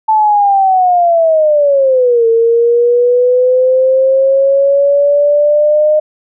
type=linear two-way sweep; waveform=sine; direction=down then up; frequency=880 to 454 to 613 Hz; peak=-6 dBFS; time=0.08-6 s; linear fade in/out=10 ms; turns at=2.27 s; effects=none